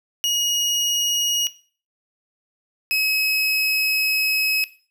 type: tone pair in turn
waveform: 30% pulse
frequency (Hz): 2883 / 2560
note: F#7 / D#7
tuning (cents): -46 / +49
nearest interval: major second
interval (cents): 205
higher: first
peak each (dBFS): -15 / -16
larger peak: first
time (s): 0.24-1.47 / 2.91-4.64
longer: second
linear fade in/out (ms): 0
effects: noise-tail reverb RT60 0.4 s tail -17 dB re dry